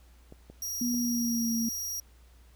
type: clicks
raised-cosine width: 2 ms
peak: -33 dBFS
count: 3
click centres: 0.324 / 0.5 / 0.943 s
type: tone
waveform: sawtooth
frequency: 5690 Hz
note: F8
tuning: 31 cents sharp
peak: -30 dBFS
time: 0.62-2 s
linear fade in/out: 2 ms
type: tone with pitch glide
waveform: sine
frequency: 241.8 to 229.6 Hz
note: B3 to A#3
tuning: -36 to -26 cents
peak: -27 dBFS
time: 0.81-1.69 s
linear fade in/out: 5 ms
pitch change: -90 cents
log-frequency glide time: 0.97-1.52 s
effects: added 60 Hz sine -54 dBFS peak until 2.55 s + pink hiss -64 dBFS RMS until 2.55 s